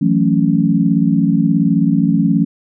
sine chord, F# minor seventh, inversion third, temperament equal with one note detuned, 164.81 / 183.51 / 220 / 277.2 Hz, E3 / F#3 / A3 / C#4, 0 / -14 / 0 / 0 cents, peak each -16 dBFS, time 0.01-2.45 s, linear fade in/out 10 ms, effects none

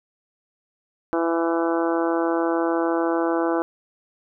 harmonic tone, 166.8 Hz, E3, 21 cents sharp, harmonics 2 / 3 / 4 / 5 / 6 / 7 / 8 / 9, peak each -22 / -26 / -28 / -30 / -32 / -33 / -34 / -35 dBFS, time 1.13-3.62 s, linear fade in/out 0 ms, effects none

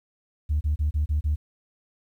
sine tone bursts, 75.1 Hz, D2, 39 cents sharp, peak -19 dBFS, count 6, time 0.49-1.36 s, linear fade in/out 20 ms, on 120 ms, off 30 ms, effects tanh soft clip ceiling -17 dBFS + 10-bit

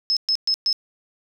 sine tone bursts, 5190 Hz, E8, 28 cents flat, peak -17 dBFS, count 4, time 0.1-0.728 s, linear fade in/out 0 ms, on 67 ms, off 120 ms, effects none

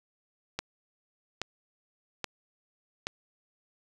click train, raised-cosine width 0.2 ms, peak -14 dBFS, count 4, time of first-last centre 0.59-3.069 s, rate 1.21 Hz, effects 7-bit

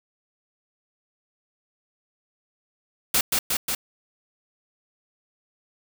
white noise with echo, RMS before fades -20 dBFS, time 3.14-3.21 s, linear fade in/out 5 ms, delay 180 ms, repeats 3, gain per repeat -2 dB, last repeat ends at 3.75 s, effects none

